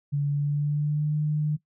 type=tone with pitch glide; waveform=sine; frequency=143.5 to 151.07 Hz; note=D3 to D3; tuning=-40 to +49 cents; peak=-22 dBFS; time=0.12-1.57 s; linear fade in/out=20 ms; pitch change=+89 cents; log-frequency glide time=0.29-1.15 s; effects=noise-tail reverb RT60 0.1 s tail -18 dB re dry